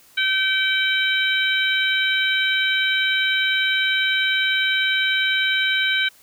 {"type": "harmonic tone", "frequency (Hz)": 770, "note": "G5", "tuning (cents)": -31, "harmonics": [2, 3, 4, 5], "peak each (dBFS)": [-21, -23, -24, -25], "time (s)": [0.17, 6.09], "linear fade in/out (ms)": 10, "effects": ["white hiss -52 dBFS RMS until 6.22 s"]}